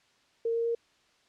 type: tone with pitch steps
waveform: sine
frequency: 459.8 / 462.7 / 465.7 Hz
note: A#4 / A#4 / A#4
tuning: -24 / -13 / -2 cents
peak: -26 dBFS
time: 0.45-0.75 s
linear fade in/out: 5 ms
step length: 100 ms
effects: white hiss -66 dBFS RMS until 1.28 s + low-pass 5000 Hz 12 dB/octave